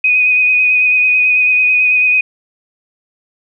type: tone with vibrato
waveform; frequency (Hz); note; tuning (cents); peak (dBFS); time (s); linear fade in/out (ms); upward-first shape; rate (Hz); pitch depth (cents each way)
sine; 2496; D#7; +5; -8; 0.04-2.21; 5; sine; 9.1; 20
effects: none